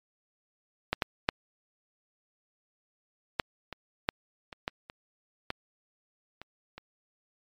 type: clicks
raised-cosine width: 0.3 ms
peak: -10 / -10 / -6 / -9 / -22 / -8 / -25 / -14 / -26 / -15 / -26 / -26 dBFS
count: 12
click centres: 0.93 / 1.022 / 1.289 / 3.398 / 3.727 / 4.089 / 4.528 / 4.679 / 4.899 / 5.504 / 6.416 / 6.78 s
effects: MP3 64 kbps